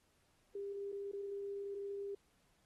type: tone with dropouts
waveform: sine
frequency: 400 Hz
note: G4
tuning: 35 cents sharp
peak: -40 dBFS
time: 0.55-2.15 s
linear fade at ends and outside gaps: 5 ms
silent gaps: 0.92-0.925 / 1.116-1.132 s
effects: pink hiss -75 dBFS RMS until 2.65 s + AAC 32 kbps